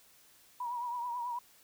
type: tone with vibrato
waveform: sine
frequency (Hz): 965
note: B5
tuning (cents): -40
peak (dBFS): -34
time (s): 0.6-1.39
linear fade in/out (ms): 5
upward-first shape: triangle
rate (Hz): 9.2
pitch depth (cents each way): 66
effects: white hiss -62 dBFS RMS until 1.63 s